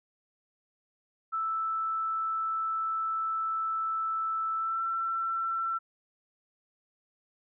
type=tone with pitch glide; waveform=sine; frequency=1318.5 to 1343.1 Hz; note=E6 to E6; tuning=0 to +32 cents; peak=-28 dBFS; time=1.32-5.79 s; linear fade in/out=20 ms; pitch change=+32 cents; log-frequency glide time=4.56-4.83 s; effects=none